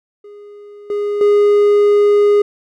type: tone with level steps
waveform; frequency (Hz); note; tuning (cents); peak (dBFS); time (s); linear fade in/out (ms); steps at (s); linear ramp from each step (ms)
triangle; 411.7; G#4; -15; -32 / -14 / -6; 0.24-2.42; 5; 0.9 / 1.21; 2
effects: none